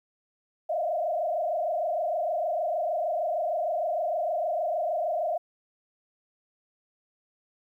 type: tone with frequency modulation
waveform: sine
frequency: 659.3 Hz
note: E5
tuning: in tune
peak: -25 dBFS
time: 0.69-5.38 s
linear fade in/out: 10 ms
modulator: 26.5 Hz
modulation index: 2.1
effects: 11-bit